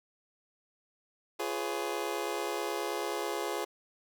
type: chord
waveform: 25% pulse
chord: C# dominant seventh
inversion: first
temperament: just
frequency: 346.5 / 415.8 / 498.9 / 554.4 Hz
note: E#4 / G#4 / B4 / C#5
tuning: -14 / +2 / +17 / 0 cents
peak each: -34 / -32 / -37 / -36 dBFS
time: 1.39-3.65 s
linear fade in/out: 10 ms
effects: none